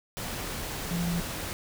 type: tone in noise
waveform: sine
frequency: 171.8 Hz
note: F3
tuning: 28 cents flat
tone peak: -27 dBFS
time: 0.91-1.2 s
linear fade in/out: 0 ms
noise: pink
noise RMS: -35 dBFS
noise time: 0.17-1.53 s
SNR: +5 dB
effects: none